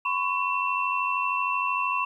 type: tone cluster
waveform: sine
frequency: 1009 / 1102 / 2696 Hz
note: B5 / C#6 / E7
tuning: +37 / -11 / +38 cents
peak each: -28 dBFS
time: 0.05-2.05 s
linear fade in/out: 5 ms
effects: 10-bit